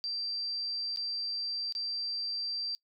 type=tone with dropouts; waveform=sine; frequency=4699 Hz; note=D8; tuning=in tune; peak=-32 dBFS; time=0.04-2.75 s; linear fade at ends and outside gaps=0 ms; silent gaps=0.961-0.972 / 1.724-1.751 s; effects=noise-tail reverb RT60 0.1 s tail -22 dB re dry